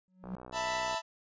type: tone with exponential growth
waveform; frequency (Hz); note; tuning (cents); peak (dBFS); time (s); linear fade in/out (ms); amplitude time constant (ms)
triangle; 185; F#3; 0; -31; 0.08-0.35; 0; 58
type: click train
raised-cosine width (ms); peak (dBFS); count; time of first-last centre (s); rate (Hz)
1; -32; 45; 0.24-0.944; 62.5
type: chord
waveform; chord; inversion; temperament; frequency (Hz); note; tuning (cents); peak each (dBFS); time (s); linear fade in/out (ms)
sawtooth; E suspended fourth; none; equal with one note detuned; 659.3 / 888.2 / 987.8; E5 / A5 / B5; 0 / +16 / 0; -32; 0.52-1.02; 50
effects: resampled to 16000 Hz